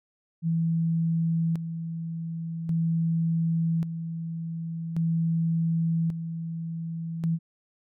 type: tone with tremolo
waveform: sine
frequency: 164.81 Hz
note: E3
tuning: in tune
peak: -22 dBFS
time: 0.42-7.39 s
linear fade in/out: 50 ms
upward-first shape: square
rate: 0.44 Hz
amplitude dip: 60%
effects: none